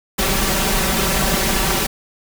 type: noise with comb filter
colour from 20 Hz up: pink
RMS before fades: -18 dBFS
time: 0.18-1.87 s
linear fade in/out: 10 ms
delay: 5.2 ms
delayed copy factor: +0.95
effects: none